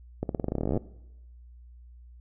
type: accelerating click train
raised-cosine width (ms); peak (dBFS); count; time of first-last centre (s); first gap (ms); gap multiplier
2; -15; 21; 0.23-0.775; 62; 0.9
effects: noise-tail reverb RT60 0.9 s tail -20 dB re dry + added 60 Hz sine -47 dBFS peak until 2.2 s